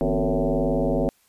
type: tone with frequency modulation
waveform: sine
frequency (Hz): 143.2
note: D3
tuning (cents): -43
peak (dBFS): -19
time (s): 0.01-1.09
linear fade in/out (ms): 0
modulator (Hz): 102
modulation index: 5.2
effects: white hiss -62 dBFS RMS until 1.28 s + resampled to 32000 Hz